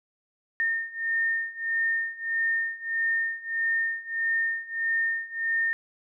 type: beating tone pair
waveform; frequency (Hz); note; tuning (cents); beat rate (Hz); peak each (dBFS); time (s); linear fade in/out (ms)
sine; 1822 / 1823.6; A#6 / A#6; -40 / -39; 1.6; -29 / -27; 0.6-5.73; 0
effects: none